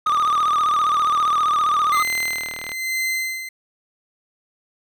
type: tone with vibrato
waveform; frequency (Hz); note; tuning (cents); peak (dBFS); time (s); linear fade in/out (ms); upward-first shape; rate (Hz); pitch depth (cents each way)
triangle; 1207; D6; +47; -14; 0.06-2.03; 5; triangle; 15; 100
type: click train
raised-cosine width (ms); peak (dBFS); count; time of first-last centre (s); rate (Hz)
0.3; -16; 104; 0.07-2.718; 38.9
type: tone with tremolo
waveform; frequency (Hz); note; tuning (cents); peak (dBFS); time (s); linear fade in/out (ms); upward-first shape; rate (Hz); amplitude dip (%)
40% pulse; 2066; C7; -22; -19; 1.92-3.49; 5; sine; 1.1; 70
effects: none